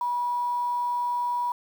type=tone with quantisation; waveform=sine; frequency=970 Hz; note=B5; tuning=31 cents flat; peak=-24 dBFS; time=0.01-1.52 s; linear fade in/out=2 ms; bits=8; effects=none